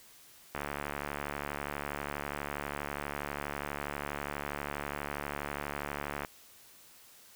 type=click train; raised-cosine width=0.5 ms; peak=-20 dBFS; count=413; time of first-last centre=0.55-6.248 s; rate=72.3 Hz; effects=white hiss -57 dBFS RMS until 7.35 s